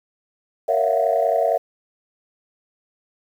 sine tone cluster, 463.7 / 559 / 659 / 690 / 734 Hz, A#4 / C#5 / E5 / F5 / F#5, -9 / +14 / -1 / -21 / -14 cents, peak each -24 / -22 / -19 / -25 / -24 dBFS, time 0.68-1.58 s, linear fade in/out 10 ms, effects tanh soft clip ceiling -7 dBFS + 8-bit

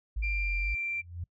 sine exponential two-way sweep, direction down then up, 54.7 to 45 to 54.7 Hz, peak -28 dBFS, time 0.16-0.75 s, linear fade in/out 10 ms, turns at 0.58 s
sine tone with pitch glide, 2374 to 2358 Hz, D7 to D7, +18 to +6 cents, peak -30 dBFS, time 0.22-1.02 s, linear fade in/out 20 ms, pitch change -12 cents, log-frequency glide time 0.51-0.7 s
sine tone with exponential growth, 86.4 Hz, F2, 18 cents flat, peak -31 dBFS, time 0.83-1.24 s, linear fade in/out 5 ms, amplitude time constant 89 ms
effects noise-tail reverb RT60 0.1 s tail -25 dB re dry + tanh soft clip ceiling -21 dBFS

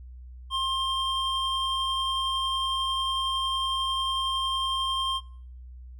triangle tone pair together, 1062 / 3175 Hz, C6 / G7, +25 / +21 cents, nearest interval octave + perfect fifth, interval 1896 cents, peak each -26 dBFS, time 0.5-5.21 s, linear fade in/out 50 ms, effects noise-tail reverb RT60 0.5 s tail -21 dB re dry + added 62 Hz sine -41 dBFS peak until 5.99 s

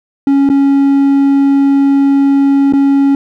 triangle tone with dropouts, 277.2 Hz, C#4, in tune, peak -4 dBFS, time 0.27-3.15 s, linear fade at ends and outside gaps 2 ms, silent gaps 0.491-0.499 / 2.725-2.735 s, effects none

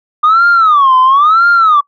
sine tone with vibrato, 1199 Hz, D6, 36 cents sharp, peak -3 dBFS, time 0.23-1.81 s, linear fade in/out 10 ms, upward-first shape sine, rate 0.99 Hz, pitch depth 270 cents each way, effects noise-tail reverb RT60 0.1 s tail -25 dB re dry + tanh soft clip ceiling -2 dBFS

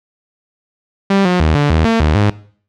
sawtooth tone with pitch steps, 196.5 / 179.9 / 78.5 / 145.5 / 79.7 / 226.9 / 76.7 / 103.2 Hz, G3 / F#3 / D#2 / D3 / D#2 / A#3 / D#2 / G#2, +4 / -48 / +16 / -16 / +42 / -47 / -24 / -10 cents, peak -6 dBFS, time 1.1-2.3 s, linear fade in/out 5 ms, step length 150 ms, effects noise-tail reverb RT60 0.5 s tail -19 dB re dry + low-pass 4000 Hz 12 dB/octave

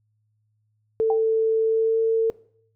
sine tone with pitch glide, 444.8 to 449.4 Hz, A4 to A4, +19 to +37 cents, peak -17 dBFS, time 1-2.3 s, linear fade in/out 0 ms, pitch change +18 cents, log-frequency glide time 1.65-1.99 s
sine tone with exponential decay, 784 Hz, G5, in tune, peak -21 dBFS, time 1.1-1.23 s, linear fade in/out 2 ms, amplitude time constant 27 ms
effects noise-tail reverb RT60 0.6 s tail -20 dB re dry + added 107 Hz sine -66 dBFS peak until 2.75 s

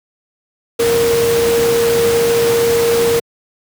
sine tone in noise, 466.2 Hz, A#4, in tune, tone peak -11 dBFS, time 0.79-3.2 s, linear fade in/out 10 ms, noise pink, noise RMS -20 dBFS, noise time 0.79-3.2 s, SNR +6 dB, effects high-pass 100 Hz 12 dB/octave

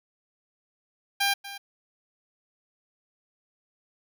10% pulse tone with echo, 798 Hz, G5, 31 cents sharp, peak -14 dBFS, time 1.2-1.34 s, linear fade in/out 10 ms, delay 240 ms, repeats 1, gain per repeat -15 dB, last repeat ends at 1.58 s, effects none

